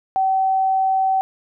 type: tone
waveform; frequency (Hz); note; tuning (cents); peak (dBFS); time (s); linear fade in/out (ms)
sine; 765; G5; -42; -15; 0.16-1.21; 0
effects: none